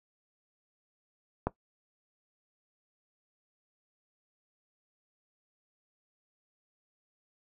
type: click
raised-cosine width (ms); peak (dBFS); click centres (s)
1; -14; 1.47
effects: noise-tail reverb RT60 0.1 s tail -17 dB re dry